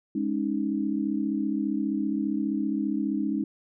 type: chord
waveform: sine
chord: Ab suspended fourth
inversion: none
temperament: equal with one note detuned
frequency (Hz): 207.7 / 276.1 / 311.1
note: Ab3 / Db4 / Eb4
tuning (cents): 0 / -7 / 0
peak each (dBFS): -29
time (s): 0.15-3.44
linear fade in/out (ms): 5
effects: none